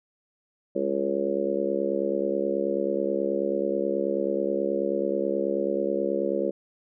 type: harmonic tone with a mistuned harmonic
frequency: 69.3 Hz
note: C#2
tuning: in tune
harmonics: 3 / 4 / 5 / 6 / 7 / 8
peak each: -33 / -35 / -29 / -31 / -30 / -29 dBFS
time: 0.75-6.51 s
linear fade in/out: 10 ms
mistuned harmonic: 3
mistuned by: -41 cents
effects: none